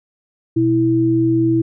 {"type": "tone pair together", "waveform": "sine", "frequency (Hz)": [123.47, 328], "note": ["B2", "E4"], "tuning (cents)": [0, -9], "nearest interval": "octave + perfect fourth", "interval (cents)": 1691, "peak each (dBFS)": [-19, -13], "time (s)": [0.56, 1.62], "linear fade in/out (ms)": 10, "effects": []}